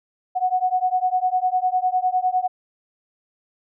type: beating tone pair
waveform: sine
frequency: 732 / 741.9 Hz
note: F#5 / F#5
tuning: -19 / +4 cents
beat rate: 9.9 Hz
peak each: -21 dBFS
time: 0.35-2.48 s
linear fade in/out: 20 ms
effects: none